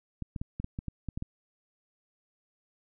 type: clicks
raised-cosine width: 5 ms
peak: -22 dBFS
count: 10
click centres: 0.223 / 0.362 / 0.415 / 0.6 / 0.644 / 0.789 / 0.883 / 1.087 / 1.175 / 1.224 s
effects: none